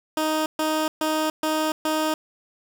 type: tone bursts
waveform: 15% pulse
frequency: 311.5 Hz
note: D#4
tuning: 2 cents sharp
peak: -15 dBFS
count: 5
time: 0.17-2.14 s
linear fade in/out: 2 ms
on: 290 ms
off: 130 ms
effects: none